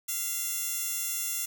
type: tone with high-pass filter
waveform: 15% pulse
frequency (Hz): 689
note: F5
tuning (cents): -24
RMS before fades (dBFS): -32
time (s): 0.08-1.46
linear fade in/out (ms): 10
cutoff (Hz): 7600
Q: 0.67
effects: none